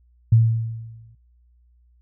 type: tone with exponential decay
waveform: sine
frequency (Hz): 113.4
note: A#2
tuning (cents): -47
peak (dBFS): -9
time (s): 0.32-1.15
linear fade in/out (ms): 5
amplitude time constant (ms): 180
effects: noise-tail reverb RT60 0.3 s tail -22 dB re dry + added 60 Hz sine -54 dBFS peak until 2.01 s